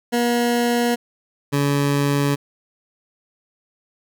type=tone pair in turn; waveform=20% pulse; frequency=239.1 / 142.17 Hz; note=A#3 / C#3; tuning=+44 / +44 cents; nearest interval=major sixth; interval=900 cents; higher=first; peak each=-12 dBFS; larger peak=neither; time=0.12-0.96 / 1.52-2.36 s; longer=neither; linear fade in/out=20 ms; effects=none